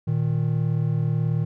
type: tone pair together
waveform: triangle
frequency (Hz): 117.23 / 155.7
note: A#2 / D#3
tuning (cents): +10 / +2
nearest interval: perfect fourth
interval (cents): 492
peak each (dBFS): -21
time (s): 0.07-1.45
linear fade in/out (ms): 10
effects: none